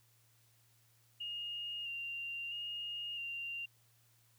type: tone with vibrato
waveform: sine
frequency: 2813 Hz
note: F7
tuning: 12 cents sharp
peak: -39 dBFS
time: 1.2-3.66 s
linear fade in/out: 10 ms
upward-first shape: square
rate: 0.76 Hz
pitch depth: 22 cents each way
effects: added 115 Hz sine -70 dBFS peak until 4.38 s + white hiss -71 dBFS RMS until 4.38 s